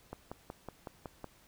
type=click train; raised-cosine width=1 ms; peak=-27 dBFS; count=7; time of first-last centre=0.13-1.243 s; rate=5.39 Hz; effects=pink hiss -63 dBFS RMS until 1.47 s